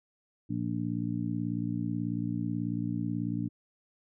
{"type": "harmonic tone", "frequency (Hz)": 58.27, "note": "A#1", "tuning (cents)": 0, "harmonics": [2, 3, 4, 5], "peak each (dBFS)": [-35, -35, -35, -35], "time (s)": [0.49, 3.49], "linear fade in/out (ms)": 20, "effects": []}